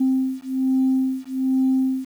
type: beating tone pair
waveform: sine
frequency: 261.6 / 262.8 Hz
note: C4 / C4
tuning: 0 / +8 cents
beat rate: 1.2 Hz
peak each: -20 dBFS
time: 0-2.05 s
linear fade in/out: 10 ms
effects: tanh soft clip ceiling -12 dBFS + 8-bit